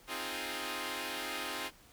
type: chord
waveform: 5% pulse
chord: F minor seventh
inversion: second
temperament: equal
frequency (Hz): 261.6 / 311.1 / 349.2 / 415.3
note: C4 / Eb4 / F4 / Ab4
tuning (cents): 0 / 0 / 0 / 0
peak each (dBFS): -31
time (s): 0.07-1.71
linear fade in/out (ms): 50
effects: pink hiss -60 dBFS RMS until 1.92 s